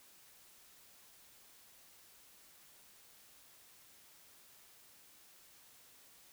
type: silence
effects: white hiss -62 dBFS RMS until 6.32 s